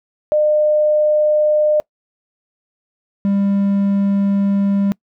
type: tone pair in turn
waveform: sine / triangle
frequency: 605 / 198.94 Hz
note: D#5 / G3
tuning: -49 / +26 cents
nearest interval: octave + perfect fifth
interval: 1925 cents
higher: first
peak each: -11 dBFS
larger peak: neither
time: 0.32-1.8 / 3.25-4.92 s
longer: second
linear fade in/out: 0 ms
effects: noise-tail reverb RT60 0.1 s tail -25 dB re dry